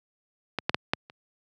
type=clicks; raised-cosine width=0.3 ms; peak=-11 / -6 / -6 / -6 / -29 dBFS; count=5; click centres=0.587 / 0.695 / 0.745 / 0.935 / 1.099 s; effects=high-pass 100 Hz 12 dB/octave